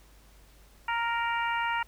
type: harmonic tone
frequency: 466.2 Hz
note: A#4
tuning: in tune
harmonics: 2 / 3 / 4 / 5 / 6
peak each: -29 / -33 / -35 / -37 / -39 dBFS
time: 0.88-1.83 s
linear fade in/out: 5 ms
effects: added 50 Hz sine -55 dBFS peak until 1.87 s + pink hiss -60 dBFS RMS until 1.87 s